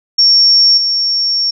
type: tone with level steps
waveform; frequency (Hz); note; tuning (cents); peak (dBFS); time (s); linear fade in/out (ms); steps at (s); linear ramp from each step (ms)
sine; 5490; F8; -31; -5 / -11; 0.18-1.51; 10; 0.77; 10
effects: none